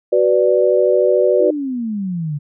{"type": "chord", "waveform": "sine", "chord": "B minor", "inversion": "second", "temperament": "equal with one note detuned", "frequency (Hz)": [374.5, 493.9, 587.3], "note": ["F#4", "B4", "D5"], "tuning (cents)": [21, 0, 0], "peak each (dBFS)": -15, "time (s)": [0.12, 1.51], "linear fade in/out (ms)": 10}
{"type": "exponential sweep", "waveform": "sine", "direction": "down", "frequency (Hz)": [341.4, 141.9], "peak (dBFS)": -19, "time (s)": [1.39, 2.39], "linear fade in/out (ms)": 20}
{"effects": []}